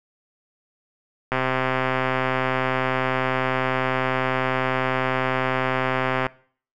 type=click train; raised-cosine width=0.5 ms; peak=-7 dBFS; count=644; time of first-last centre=1.32-6.266 s; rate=130 Hz; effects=noise-tail reverb RT60 0.5 s tail -22 dB re dry